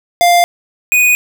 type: tone pair in turn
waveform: square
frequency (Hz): 698.5 / 2479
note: F5 / D#7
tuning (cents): 0 / -7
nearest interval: octave + minor seventh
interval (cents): 2193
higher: second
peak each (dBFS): -7 / -8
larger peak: first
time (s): 0.21-0.44 / 0.92-1.15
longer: neither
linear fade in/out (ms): 0
effects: none